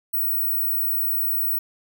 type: tone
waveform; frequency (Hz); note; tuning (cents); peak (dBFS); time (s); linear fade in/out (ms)
sine; 15890; B9; +9; -20; 0.13-1.59; 10
effects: none